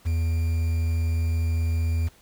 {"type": "tone with quantisation", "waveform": "triangle", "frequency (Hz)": 82.41, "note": "E2", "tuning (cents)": 0, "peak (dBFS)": -19, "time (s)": [0.05, 2.09], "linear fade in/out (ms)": 20, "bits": 7, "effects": ["pink hiss -56 dBFS RMS until 2.21 s"]}